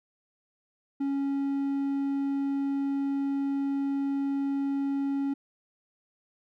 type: tone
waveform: triangle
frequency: 277.2 Hz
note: C#4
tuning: in tune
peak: -24 dBFS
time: 1-5.34 s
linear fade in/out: 10 ms
effects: none